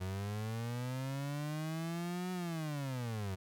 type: linear two-way sweep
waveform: 35% pulse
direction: up then down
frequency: 91.3 to 183.9 to 91.3 Hz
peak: -35 dBFS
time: 0-3.36 s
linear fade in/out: 20 ms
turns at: 2.32 s
effects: none